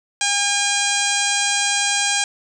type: harmonic tone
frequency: 809 Hz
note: G#5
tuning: 46 cents flat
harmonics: 1 / 2 / 3 / 4 / 5 / 6 / 7 / 8 / 9 / 10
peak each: -26 / -25 / -25 / -25 / -28 / -29 / -28 / -27 / -28 / -25 dBFS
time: 0.21-2.24 s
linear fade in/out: 2 ms
effects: 8-bit